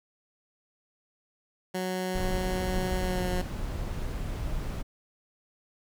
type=tone with pitch glide; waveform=15% pulse; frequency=184.8 to 181 Hz; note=F#3 to F#3; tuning=-2 to -38 cents; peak=-23 dBFS; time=1.74-3.42 s; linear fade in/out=10 ms; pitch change=-36 cents; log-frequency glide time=2.98-3.28 s
type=noise; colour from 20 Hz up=brown; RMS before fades=-32 dBFS; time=2.14-4.83 s; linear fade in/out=20 ms
effects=none